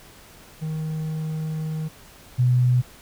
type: tone pair in turn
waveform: triangle / sine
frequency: 157 / 124.61 Hz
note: D#3 / B2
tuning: +16 / +16 cents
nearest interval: major third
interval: 400 cents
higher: first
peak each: -23 / -15 dBFS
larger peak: second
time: 0.61-1.89 / 2.38-2.82 s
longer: first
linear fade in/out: 20 ms
effects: pink hiss -48 dBFS RMS until 3.01 s

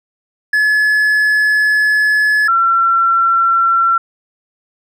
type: tone pair in turn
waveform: triangle / sine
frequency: 1709 / 1356.4 Hz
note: G#6 / E6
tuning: +49 / +49 cents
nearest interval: major third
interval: 400 cents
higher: first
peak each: -8 / -9 dBFS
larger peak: first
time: 0.53-2.48 / 2.48-3.98 s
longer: first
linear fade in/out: 5 ms
effects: none

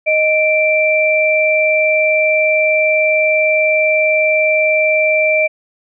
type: tone pair together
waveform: sine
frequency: 622.3 / 2349 Hz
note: D#5 / D7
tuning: 0 / 0 cents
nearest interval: octave + major seventh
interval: 2300 cents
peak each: -13 dBFS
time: 0.06-5.48 s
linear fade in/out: 20 ms
effects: none

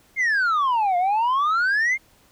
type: exponential two-way sweep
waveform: sine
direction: down then up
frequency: 2165 to 695 to 2165 Hz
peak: -15 dBFS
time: 0.16-1.98 s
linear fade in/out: 50 ms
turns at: 0.97 s
effects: tanh soft clip ceiling -17 dBFS + pink hiss -57 dBFS RMS until 2.31 s

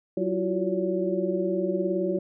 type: tone cluster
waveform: sine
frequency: 187.4 / 336.8 / 354.5 / 374.1 / 567 Hz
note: F#3 / E4 / F4 / F#4 / C#5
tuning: +22 / +37 / +26 / +19 / +39 cents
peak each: -30 dBFS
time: 0.17-2.19 s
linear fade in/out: 5 ms
effects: none

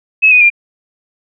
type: tone with pitch steps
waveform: sine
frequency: 2579 / 2488 / 2401 Hz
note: E7 / D#7 / D7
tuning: -39 / -1 / +38 cents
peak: -4 dBFS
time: 0.22-0.502 s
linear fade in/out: 20 ms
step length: 94 ms
effects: none

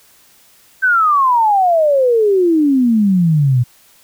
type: exponential sweep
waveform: sine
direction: down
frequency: 1561 to 118.5 Hz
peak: -9 dBFS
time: 0.82-3.64 s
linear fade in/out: 20 ms
effects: white hiss -49 dBFS RMS until 4.03 s

